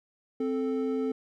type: tone pair together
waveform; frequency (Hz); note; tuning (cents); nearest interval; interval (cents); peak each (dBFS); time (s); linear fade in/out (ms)
triangle; 261.6 / 438.9; C4 / A4; 0 / -4; major sixth; 896; -27 / -28; 0.4-1.12; 5
effects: none